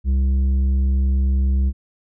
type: tone with tanh clipping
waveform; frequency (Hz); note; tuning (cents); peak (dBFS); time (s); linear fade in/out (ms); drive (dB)
sine; 66.4; C2; +26; -16; 0.04-1.73; 50; 7
effects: none